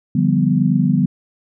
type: chord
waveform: sine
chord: G dominant seventh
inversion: second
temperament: equal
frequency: 146.83 / 174.61 / 196 / 246.9 Hz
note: D3 / F3 / G3 / B3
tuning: 0 / 0 / 0 / 0 cents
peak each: -18 dBFS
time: 0.15-1.06 s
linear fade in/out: 5 ms
effects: none